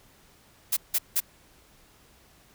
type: noise bursts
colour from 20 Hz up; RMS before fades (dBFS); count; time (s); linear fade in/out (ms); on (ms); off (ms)
blue; -24; 3; 0.72-1.204; 10; 48; 170
effects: pink hiss -58 dBFS RMS until 2.54 s